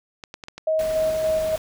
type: clicks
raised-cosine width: 0.2 ms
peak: -19 dBFS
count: 5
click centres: 0.238 / 0.341 / 0.438 / 0.484 / 0.58 s
type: tone with tremolo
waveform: sine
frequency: 632 Hz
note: D#5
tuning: 27 cents sharp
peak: -18 dBFS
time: 0.67-1.56 s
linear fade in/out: 5 ms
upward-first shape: square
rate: 3.5 Hz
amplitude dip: 30%
type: noise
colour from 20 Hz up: pink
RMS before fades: -36 dBFS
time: 0.79-1.58 s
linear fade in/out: 2 ms
effects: none